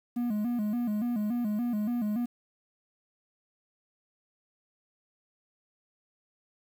triangle tone with vibrato, 225 Hz, A3, 39 cents sharp, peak -25 dBFS, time 0.16-2.26 s, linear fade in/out 10 ms, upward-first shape square, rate 3.5 Hz, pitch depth 120 cents each way, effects 9-bit

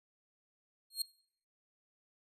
sawtooth tone with exponential growth, 4246 Hz, C8, 25 cents sharp, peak -26 dBFS, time 0.9-1.02 s, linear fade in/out 5 ms, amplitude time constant 25 ms, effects noise-tail reverb RT60 0.6 s tail -22 dB re dry + resampled to 32000 Hz

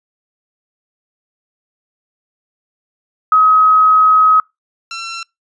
sine / 15% pulse tone pair in turn, 1270 / 1352.1 Hz, D#6 / E6, +35 / +44 cents, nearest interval minor second, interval 109 cents, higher second, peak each -6 / -17 dBFS, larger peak first, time 3.32-4.4 / 4.91-5.23 s, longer first, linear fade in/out 2 ms, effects noise-tail reverb RT60 0.2 s tail -26 dB re dry + resampled to 22050 Hz

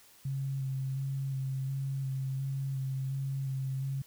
sine tone with vibrato, 134.7 Hz, C#3, 49 cents flat, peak -31 dBFS, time 0.25-4.02 s, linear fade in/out 5 ms, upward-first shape square, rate 1.4 Hz, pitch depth 16 cents each way, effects white hiss -59 dBFS RMS until 4.06 s

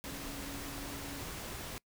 sine tone in noise, 279.9 Hz, C#4, 17 cents sharp, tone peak -46 dBFS, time 0.06-1.22 s, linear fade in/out 0 ms, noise pink, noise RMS -43 dBFS, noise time 0.04-1.78 s, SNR -6 dB, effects noise-tail reverb RT60 0.1 s tail -24 dB re dry

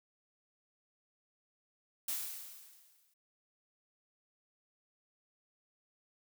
blue noise with exponential decay, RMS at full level -35 dBFS, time 2.08-3.14 s, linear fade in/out 5 ms, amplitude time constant 230 ms, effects none

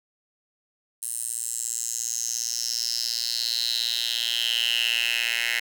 10% pulse tone with high-pass filter sweep, 117.2 Hz, A#2, 10 cents sharp, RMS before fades -27 dBFS, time 1.02-5.6 s, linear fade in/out 10 ms, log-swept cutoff 9400 to 2200 Hz, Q 5.9, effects none

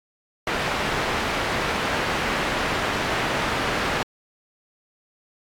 white low-pass noise, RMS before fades -25 dBFS, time 0.47-4.03 s, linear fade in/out 2 ms, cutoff 1900 Hz, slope 12 dB/octave, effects AAC 64 kbps

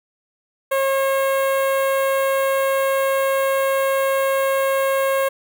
sawtooth tone with notch filter, 541 Hz, C#5, 42 cents flat, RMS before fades -19 dBFS, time 0.71-5.29 s, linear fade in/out 10 ms, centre 5200 Hz, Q 0.6, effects none

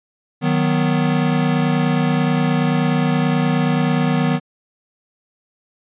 square chord, B major, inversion first, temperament equal, 155.56 / 185 / 246.9 Hz, D#3 / F#3 / B3, 0 / 0 / 0 cents, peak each -19 / -22 / -20 dBFS, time 0.41-4.4 s, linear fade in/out 50 ms, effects resampled to 8000 Hz

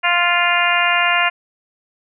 harmonic tone, 349.2 Hz, F4, in tune, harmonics 2 / 3 / 4 / 5 / 6 / 7 / 8, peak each -21 / -21 / -21 / -21 / -21 / -21 / -21 dBFS, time 0.03-1.3 s, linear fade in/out 20 ms, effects none

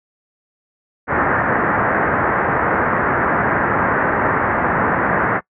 white low-pass noise, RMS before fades -17 dBFS, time 1.07-5.41 s, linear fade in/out 50 ms, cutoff 1800 Hz, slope 48 dB/octave, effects noise-tail reverb RT60 0.1 s tail -22 dB re dry + high-pass 80 Hz 12 dB/octave

